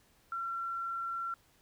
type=tone; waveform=sine; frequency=1361 Hz; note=F6; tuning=45 cents flat; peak=-34 dBFS; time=0.32-1.34 s; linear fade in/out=2 ms; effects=pink hiss -67 dBFS RMS until 1.61 s